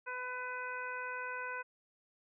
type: harmonic tone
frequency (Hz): 501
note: B4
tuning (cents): +25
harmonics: 1 / 2 / 3 / 4 / 5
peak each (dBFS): -47 / -43 / -41 / -50 / -47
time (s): 0.06-1.63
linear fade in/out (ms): 20
effects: none